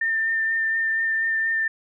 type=tone with vibrato; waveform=sine; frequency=1800 Hz; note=A6; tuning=39 cents sharp; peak=-20 dBFS; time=0.01-1.68 s; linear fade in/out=5 ms; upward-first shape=sine; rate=4.2 Hz; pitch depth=13 cents each way; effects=none